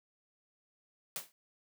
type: noise with exponential decay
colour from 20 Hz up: white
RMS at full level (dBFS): -35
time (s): 1.16-1.32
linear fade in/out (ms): 1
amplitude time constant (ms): 34
effects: high-pass 150 Hz 12 dB/octave